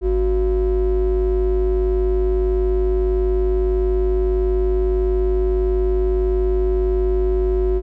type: ring-modulated tone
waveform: triangle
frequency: 159.2 Hz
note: D#3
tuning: 40 cents sharp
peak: -10 dBFS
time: 0.01-7.82 s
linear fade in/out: 50 ms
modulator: 210 Hz
effects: none